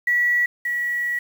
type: tone pair in turn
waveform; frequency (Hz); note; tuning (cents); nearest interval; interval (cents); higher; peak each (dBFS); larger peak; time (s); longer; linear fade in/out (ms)
sine; 1940 / 1929.6; B6 / B6; -31 / -41; unison; 10; first; -16 / -21; first; 0.07-0.46 / 0.65-1.19; second; 5
effects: 7-bit